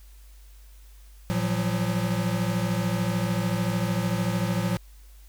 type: tone cluster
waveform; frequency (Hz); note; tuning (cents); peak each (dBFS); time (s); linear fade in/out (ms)
square; 114.1 / 172.4 / 185.8; A#2 / F3 / F#3; -37 / -22 / +7; -29; 1.3-4.77; 0
effects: added 50 Hz sine -46 dBFS peak until 5.28 s + white hiss -59 dBFS RMS until 5.28 s